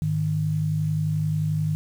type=tone pair together; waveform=sine; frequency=103.12 / 154.5 Hz; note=G#2 / D#3; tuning=-12 / -12 cents; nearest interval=perfect fifth; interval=700 cents; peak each=-28 / -22 dBFS; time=0.02-1.75 s; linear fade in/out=0 ms; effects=8-bit